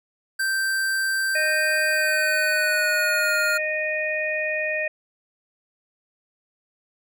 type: tone with pitch glide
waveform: square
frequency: 1564 to 1417.7 Hz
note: G6 to F6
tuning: -4 to +26 cents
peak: -22 dBFS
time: 0.39-3.58 s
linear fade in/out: 10 ms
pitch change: -170 cents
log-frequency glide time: 1.87-3.36 s
type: harmonic tone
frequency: 617 Hz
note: D#5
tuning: 15 cents flat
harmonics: 1 / 3 / 4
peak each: -27 / -27 / -27 dBFS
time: 1.35-4.88 s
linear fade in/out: 5 ms
effects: none